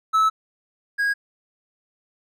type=tone pair in turn; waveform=triangle; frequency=1303 / 1641.7 Hz; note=E6 / G#6; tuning=-20 / -20 cents; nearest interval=major third; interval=400 cents; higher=second; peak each=-13 / -17 dBFS; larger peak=first; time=0.13-0.3 / 0.98-1.14 s; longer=first; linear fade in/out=20 ms; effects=none